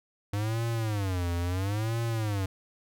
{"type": "tone with vibrato", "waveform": "square", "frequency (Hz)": 100, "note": "G2", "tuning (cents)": 35, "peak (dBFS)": -28, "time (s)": [0.33, 2.46], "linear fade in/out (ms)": 5, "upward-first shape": "sine", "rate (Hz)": 0.74, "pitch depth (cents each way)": 260, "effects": []}